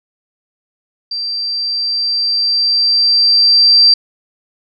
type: tone with level ramp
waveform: sine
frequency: 4699 Hz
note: D8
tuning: in tune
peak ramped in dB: -18 to -4 dBFS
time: 1.11-3.94 s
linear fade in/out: 5 ms
effects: none